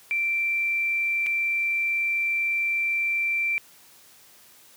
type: tone with dropouts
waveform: sine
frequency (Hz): 2349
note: D7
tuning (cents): 0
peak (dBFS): -22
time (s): 0.11-3.58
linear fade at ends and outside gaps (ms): 0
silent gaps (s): 1.263-1.267
effects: white hiss -53 dBFS RMS until 4.76 s + high-pass 80 Hz 12 dB/octave